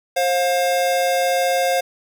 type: tone pair together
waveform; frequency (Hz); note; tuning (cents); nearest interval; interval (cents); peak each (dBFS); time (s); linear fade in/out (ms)
square; 532 / 710.1; C5 / F5; +29 / +29; perfect fourth; 500; -20; 0.16-1.81; 10
effects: none